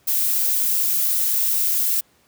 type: noise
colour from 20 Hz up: violet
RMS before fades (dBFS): -20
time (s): 0.07-2.01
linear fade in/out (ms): 10
effects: pink hiss -59 dBFS RMS until 2.27 s + high-pass 80 Hz 12 dB/octave